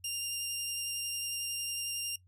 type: tone with vibrato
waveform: 15% pulse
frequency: 2794 Hz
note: F7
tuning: in tune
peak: -27 dBFS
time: 0.04-2.16 s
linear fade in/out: 5 ms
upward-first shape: triangle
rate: 11 Hz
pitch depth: 10 cents each way
effects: noise-tail reverb RT60 0.1 s tail -20 dB re dry + added 91 Hz sine -60 dBFS peak until 2.27 s